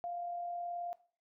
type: tone with amplitude modulation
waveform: sine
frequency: 698 Hz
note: F5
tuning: 1 cent flat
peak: -35 dBFS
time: 0.04-0.93 s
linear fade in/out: 0 ms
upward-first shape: sine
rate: 39 Hz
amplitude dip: 35%
effects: noise-tail reverb RT60 0.4 s tail -17 dB re dry